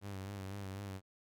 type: tone with vibrato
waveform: sawtooth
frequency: 98 Hz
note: G2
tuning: in tune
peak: -38 dBFS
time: 0.01-1.01 s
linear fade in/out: 50 ms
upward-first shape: sine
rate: 4 Hz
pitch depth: 57 cents each way
effects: Opus 48 kbps